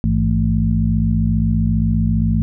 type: harmonic tone with a mistuned harmonic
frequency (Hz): 55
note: A1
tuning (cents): 0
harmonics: 1 / 2 / 3 / 4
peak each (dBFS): -19 / -19 / -19 / -19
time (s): 0.04-2.42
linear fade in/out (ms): 0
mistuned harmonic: 2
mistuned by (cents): -120
effects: none